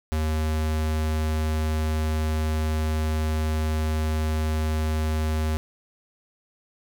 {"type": "tone", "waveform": "square", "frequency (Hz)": 78, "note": "D#2", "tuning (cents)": 5, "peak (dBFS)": -23, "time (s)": [0.12, 5.57], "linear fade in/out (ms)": 0, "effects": []}